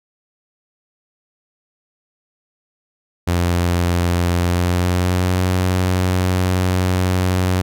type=tone with pitch glide; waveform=sawtooth; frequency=87.31 to 91.86 Hz; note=F2 to F#2; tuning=0 to -12 cents; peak=-11 dBFS; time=3.27-7.62 s; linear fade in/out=10 ms; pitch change=+88 cents; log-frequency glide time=4.36-5.42 s; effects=none